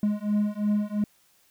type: beating tone pair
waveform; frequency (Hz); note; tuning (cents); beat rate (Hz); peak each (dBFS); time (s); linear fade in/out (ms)
triangle; 207 / 209.9; G#3 / G#3; -5 / +19; 2.9; -24; 0.03-1.04; 2
effects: white hiss -63 dBFS RMS until 1.5 s